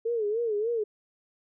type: tone with vibrato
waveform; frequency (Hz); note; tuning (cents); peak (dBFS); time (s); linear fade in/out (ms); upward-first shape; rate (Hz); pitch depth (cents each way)
sine; 441.9; A4; +7; -25; 0.05-0.84; 10; sine; 3.4; 130
effects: none